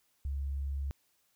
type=tone; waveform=sine; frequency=69.3 Hz; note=C#2; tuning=in tune; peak=-32 dBFS; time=0.25-0.91 s; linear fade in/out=0 ms; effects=white hiss -73 dBFS RMS until 1.35 s